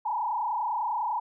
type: tone with frequency modulation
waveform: sine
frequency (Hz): 908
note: A#5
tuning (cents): -46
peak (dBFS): -26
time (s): 0.05-1.2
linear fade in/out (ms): 10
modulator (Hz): 30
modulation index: 2.6
effects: none